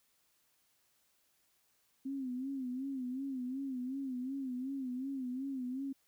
sine tone with vibrato, 261.6 Hz, C4, in tune, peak -36 dBFS, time 2.05-5.93 s, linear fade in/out 10 ms, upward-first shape sine, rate 2.7 Hz, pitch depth 95 cents each way, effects white hiss -74 dBFS RMS until 6.07 s

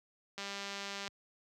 click train, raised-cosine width 0.2 ms, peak -24 dBFS, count 140, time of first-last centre 0.38-1.078 s, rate 199 Hz, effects high-pass 80 Hz 12 dB/octave

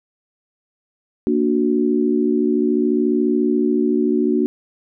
sine chord, Bb augmented, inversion none, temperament equal with one note detuned, 233.1 / 293.7 / 367.7 Hz, Bb3 / D4 / F#4, 0 / 0 / -11 cents, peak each -19 dBFS, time 1.27-4.46 s, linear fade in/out 0 ms, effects none

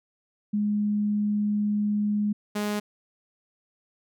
sine / sawtooth tone pair in turn, 208.1 / 208.1 Hz, G#3 / G#3, +4 / +4 cents, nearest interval unison, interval 0 cents, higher neither, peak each -22 dBFS, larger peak neither, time 0.53-2.33 / 2.55-2.8 s, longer first, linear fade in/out 10 ms, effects none

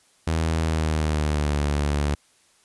sawtooth tone with pitch glide, 80.8 to 72.82 Hz, E2 to D2, -34 to -14 cents, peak -17 dBFS, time 0.27-2.15 s, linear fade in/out 5 ms, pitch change -180 cents, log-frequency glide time 0.6-1.59 s, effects white hiss -60 dBFS RMS until 2.64 s + resampled to 24000 Hz

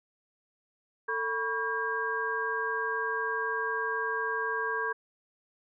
sine tone cluster, 447 / 978 / 1118 / 1610 Hz, A4 / B5 / C#6 / G6, +27 / -17 / +14 / +46 cents, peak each -35 / -36 / -36 / -31 dBFS, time 1.08-4.93 s, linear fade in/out 10 ms, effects none

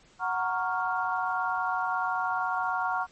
sine chord, Gb major seventh, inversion none, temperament equal, 740 / 932.3 / 1108.7 / 1396.9 Hz, Gb5 / Bb5 / Db6 / F6, 0 / 0 / 0 / 0 cents, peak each -31 / -32 / -32 / -31 dBFS, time 0.19-3.07 s, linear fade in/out 50 ms, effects pink hiss -59 dBFS RMS until 3.11 s + MP3 32 kbps

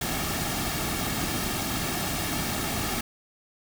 pink noise with comb filter, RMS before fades -29 dBFS, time 0.01-3.01 s, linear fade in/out 5 ms, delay 2 ms, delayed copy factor -0.55, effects none

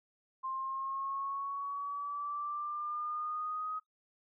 sine exponential sweep, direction up, 1052 to 1261 Hz, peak -35 dBFS, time 0.43-3.8 s, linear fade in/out 20 ms, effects noise-tail reverb RT60 0.1 s tail -18 dB re dry

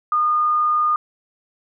sine tone, 1221 Hz, D#6, 33 cents flat, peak -15 dBFS, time 0.12-0.96 s, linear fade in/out 2 ms, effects none

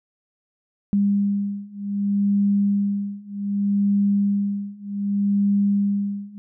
sine beating tone pair, 200.9 / 201.55 Hz, G3 / G3, +43 / +48 cents, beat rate 0.65 Hz, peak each -22 / -21 dBFS, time 0.93-6.38 s, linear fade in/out 0 ms, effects none

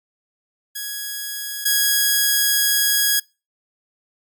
5% pulse tone pair in turn, 1663 / 1656.6 Hz, G#6 / G#6, +2 / -5 cents, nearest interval unison, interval 7 cents, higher first, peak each -15 / -4 dBFS, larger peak second, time 0.75-1.65 / 1.65-3.2 s, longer second, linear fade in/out 10 ms, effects noise-tail reverb RT60 0.3 s tail -26 dB re dry + MP3 96 kbps

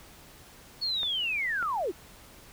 sine linear sweep, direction down, 4435 to 293.7 Hz, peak -27 dBFS, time 0.81-1.92 s, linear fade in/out 20 ms
clicks, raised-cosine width 0.5 ms, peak -24 dBFS, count 2, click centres 1.032 / 1.627 s
effects pink hiss -52 dBFS RMS until 2.52 s

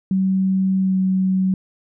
sine tone with pitch glide, 190.1 to 188.24 Hz, F#3 to F#3, +47 to +30 cents, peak -15 dBFS, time 0.11-1.54 s, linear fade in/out 2 ms, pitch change -17 cents, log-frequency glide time 0.8-0.96 s, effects none

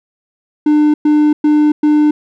triangle tone bursts, 300.1 Hz, D4, 38 cents sharp, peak -5 dBFS, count 4, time 0.66-2.11 s, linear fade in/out 5 ms, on 280 ms, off 110 ms, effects none

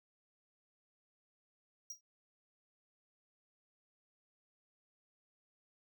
square tone with exponential decay, 5710 Hz, F8, 37 cents sharp, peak -40 dBFS, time 1.9-2.01 s, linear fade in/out 5 ms, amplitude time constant 23 ms, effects none

